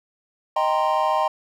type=chord; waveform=triangle; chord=C minor seventh; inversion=first; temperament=equal; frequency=622.3 / 784 / 932.3 / 1046.5 Hz; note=Eb5 / G5 / Bb5 / C6; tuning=0 / 0 / 0 / 0 cents; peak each=-22 dBFS; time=0.56-1.28 s; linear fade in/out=5 ms; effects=none